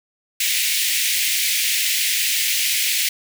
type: high-pass noise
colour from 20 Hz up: pink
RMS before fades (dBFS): -20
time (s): 0.4-3.09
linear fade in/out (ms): 5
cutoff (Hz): 2000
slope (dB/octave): 48
effects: none